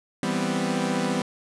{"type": "chord", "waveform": "sawtooth", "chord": "C major seventh", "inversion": "first", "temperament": "equal", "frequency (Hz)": [164.81, 196, 246.9, 261.6], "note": ["E3", "G3", "B3", "C4"], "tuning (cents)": [0, 0, 0, 0], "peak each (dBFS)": [-27, -24, -24, -27], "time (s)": [0.23, 1.22], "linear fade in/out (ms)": 2, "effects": ["resampled to 22050 Hz", "8-bit"]}